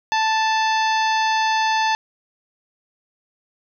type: harmonic tone with a mistuned harmonic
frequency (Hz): 880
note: A5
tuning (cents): 0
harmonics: 1 / 2 / 3 / 4 / 5 / 6 / 7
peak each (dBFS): -18 / -24 / -28 / -30 / -32 / -34 / -35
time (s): 0.12-1.95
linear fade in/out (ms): 0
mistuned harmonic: 6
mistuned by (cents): -84
effects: none